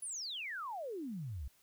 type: exponential sweep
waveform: sine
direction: down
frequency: 10548 to 60.7 Hz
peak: -39 dBFS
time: 0.02-1.48 s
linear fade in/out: 5 ms
effects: white hiss -69 dBFS RMS until 1.62 s